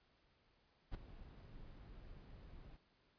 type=noise with ADSR envelope; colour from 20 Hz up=brown; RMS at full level=-41 dBFS; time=0.91-2.77 s; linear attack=35 ms; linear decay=9 ms; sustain=-15 dB; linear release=9 ms; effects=pink hiss -75 dBFS RMS until 3.18 s + resampled to 11025 Hz